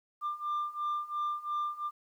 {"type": "beating tone pair", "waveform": "sine", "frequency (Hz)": [1191, 1193.9], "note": ["D6", "D6"], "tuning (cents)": [24, 28], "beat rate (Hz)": 2.9, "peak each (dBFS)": [-34, -32], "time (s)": [0.21, 1.91], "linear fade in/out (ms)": 50, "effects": ["tanh soft clip ceiling -28 dBFS", "11-bit"]}